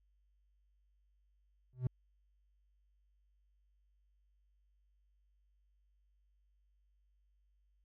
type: tone with exponential growth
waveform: triangle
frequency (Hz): 126.5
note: B2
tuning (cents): +42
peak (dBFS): -25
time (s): 1.73-1.87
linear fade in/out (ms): 2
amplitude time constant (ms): 30
effects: added 50 Hz sine -70 dBFS peak until 7.84 s